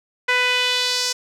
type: tone with band-pass filter sweep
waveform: sawtooth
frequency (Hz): 497.6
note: B4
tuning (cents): +13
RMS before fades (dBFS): -20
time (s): 0.28-1.13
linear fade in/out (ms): 10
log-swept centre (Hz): 2000 to 5700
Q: 2.2
effects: none